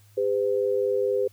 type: tone pair together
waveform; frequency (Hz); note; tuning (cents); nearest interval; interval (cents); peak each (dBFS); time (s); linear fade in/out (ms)
sine; 402.7 / 507; G4 / B4; +47 / +45; major third; 398; -24; 0.17-1.28; 10
effects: added 103 Hz sine -53 dBFS peak until 1.32 s + white hiss -61 dBFS RMS until 1.32 s